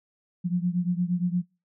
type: beating tone pair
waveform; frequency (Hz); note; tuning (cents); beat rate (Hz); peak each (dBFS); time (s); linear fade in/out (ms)
sine; 174.61 / 183.21; F3 / F#3; 0 / -17; 8.6; -25 / -27; 0.44-1.43; 20
effects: noise-tail reverb RT60 0.3 s tail -26 dB re dry